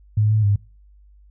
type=tone with pitch steps; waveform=sine; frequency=106.3 / 108.1 / 101.5 Hz; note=G#2 / A2 / G#2; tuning=+41 / -30 / -39 cents; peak=-14 dBFS; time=0.17-0.56 s; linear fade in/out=5 ms; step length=130 ms; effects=noise-tail reverb RT60 0.3 s tail -22 dB re dry + added 50 Hz sine -47 dBFS peak until 1.3 s